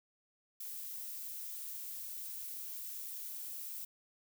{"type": "noise", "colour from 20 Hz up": "violet", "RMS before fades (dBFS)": -44, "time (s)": [0.6, 3.85], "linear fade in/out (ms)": 5, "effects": []}